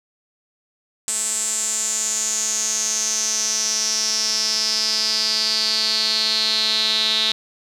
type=tone with band-pass filter sweep; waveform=sawtooth; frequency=218.8 Hz; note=A3; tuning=9 cents flat; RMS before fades=-21 dBFS; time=1.08-7.32 s; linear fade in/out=0 ms; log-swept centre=7900 to 3800 Hz; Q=7.5; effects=none